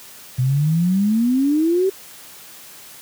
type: exponential sweep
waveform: sine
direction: up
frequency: 123.47 to 392 Hz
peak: -14 dBFS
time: 0.38-1.9 s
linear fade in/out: 10 ms
effects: white hiss -41 dBFS RMS until 3.01 s + high-pass 80 Hz 12 dB/octave